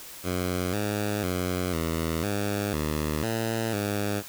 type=tone with pitch steps; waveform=10% pulse; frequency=90.5 / 103.8 / 90.6 / 81.5 / 101.9 / 76.2 / 113.1 / 102.3 Hz; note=F#2 / G#2 / F#2 / E2 / G#2 / D#2 / A2 / G#2; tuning=-38 / 0 / -36 / -19 / -32 / -36 / +48 / -26 cents; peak=-18 dBFS; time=0.23-4.23 s; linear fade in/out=50 ms; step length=500 ms; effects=white hiss -43 dBFS RMS until 4.28 s